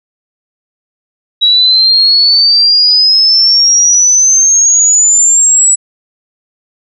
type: exponential sweep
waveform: sine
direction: up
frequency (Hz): 3865 to 7890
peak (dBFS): -4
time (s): 1.41-5.76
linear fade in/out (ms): 20
effects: none